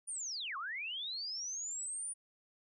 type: linear two-way sweep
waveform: sine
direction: down then up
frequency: 9570 to 1046.5 to 9570 Hz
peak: -38 dBFS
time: 0.07-2.14 s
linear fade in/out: 20 ms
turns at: 0.57 s
effects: none